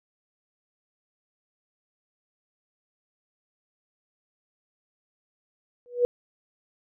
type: tone with exponential growth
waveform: sine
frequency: 486.7 Hz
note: B4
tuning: 25 cents flat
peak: -14 dBFS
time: 5.86-6.05 s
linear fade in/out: 0 ms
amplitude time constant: 41 ms
effects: none